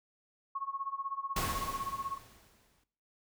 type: tone with tremolo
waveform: sine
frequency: 1097 Hz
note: C#6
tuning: 18 cents flat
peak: -32 dBFS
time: 0.55-2.18 s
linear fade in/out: 5 ms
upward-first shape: sine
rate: 16 Hz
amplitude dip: 100%
type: noise with exponential decay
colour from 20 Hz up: pink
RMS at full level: -33 dBFS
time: 1.36-2.84 s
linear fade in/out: 5 ms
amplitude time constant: 320 ms
effects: noise-tail reverb RT60 0.6 s tail -17 dB re dry